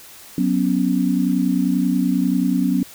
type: chord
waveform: sine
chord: F# suspended fourth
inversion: none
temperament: equal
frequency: 185 / 246.9 / 277.2 Hz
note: F#3 / B3 / C#4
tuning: 0 / 0 / 0 cents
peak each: -20 dBFS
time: 0.38-2.83 s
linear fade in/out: 2 ms
effects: white hiss -42 dBFS RMS until 2.94 s